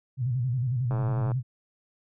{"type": "tone with vibrato", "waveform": "sine", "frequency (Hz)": 124.8, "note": "B2", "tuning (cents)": 19, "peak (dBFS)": -24, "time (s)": [0.17, 1.43], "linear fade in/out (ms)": 50, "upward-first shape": "square", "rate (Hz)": 11, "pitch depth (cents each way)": 96}
{"type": "click train", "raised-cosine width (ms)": 1, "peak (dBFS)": -22, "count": 45, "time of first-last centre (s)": [0.91, 1.317], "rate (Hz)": 108}
{"effects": []}